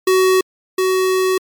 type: tone pair in turn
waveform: square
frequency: 374.4 / 374.4 Hz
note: F#4 / F#4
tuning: +20 / +20 cents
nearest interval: unison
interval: 0 cents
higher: neither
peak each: -11 / -14 dBFS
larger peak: first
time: 0.07-0.41 / 0.78-1.38 s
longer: second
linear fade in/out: 5 ms
effects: MP3 96 kbps